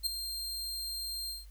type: tone with ADSR envelope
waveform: sawtooth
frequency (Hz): 4186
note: C8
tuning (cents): 0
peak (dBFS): -23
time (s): 0.03-1.46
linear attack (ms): 34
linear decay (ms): 6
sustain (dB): -10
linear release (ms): 170
effects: added 50 Hz sine -48 dBFS peak until 1.5 s + white hiss -66 dBFS RMS until 1.5 s